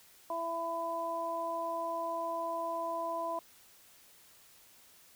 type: harmonic tone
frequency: 334.1 Hz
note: E4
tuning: 23 cents sharp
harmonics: 1 / 2 / 3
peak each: -45 / -36 / -36 dBFS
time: 0.3-3.39 s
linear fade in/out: 2 ms
effects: white hiss -60 dBFS RMS until 5.15 s